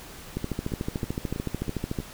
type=two click trains; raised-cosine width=3 ms; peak=-15 / -20 dBFS; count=23 / 5; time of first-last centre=0.37-1.988 / 0.72-2.002 s; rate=13.6 / 3.12 Hz; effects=pink hiss -44 dBFS RMS until 2.13 s